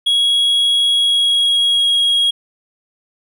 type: tone with pitch glide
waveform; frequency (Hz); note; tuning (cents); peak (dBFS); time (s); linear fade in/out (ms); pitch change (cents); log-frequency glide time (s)
triangle; 3322 to 3293; G#7 to G#7; 0 to -15; -10; 0.06-2.31; 10; -15; 0.9-1.93
effects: none